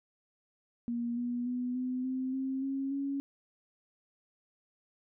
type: tone with pitch steps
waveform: sine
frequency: 237 / 242.4 / 247.9 / 253.6 / 259.3 / 265.3 / 271.3 / 277.5 Hz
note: A#3 / B3 / B3 / B3 / C4 / C4 / C#4 / C#4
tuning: +29 / -32 / +7 / +46 / -15 / +24 / -37 / +2 cents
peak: -31 dBFS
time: 0.88-3.2 s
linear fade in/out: 0 ms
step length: 290 ms
effects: none